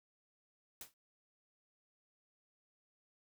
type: noise with exponential decay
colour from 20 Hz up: white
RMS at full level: -44 dBFS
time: 0.81-0.94 s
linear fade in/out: 2 ms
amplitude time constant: 27 ms
effects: none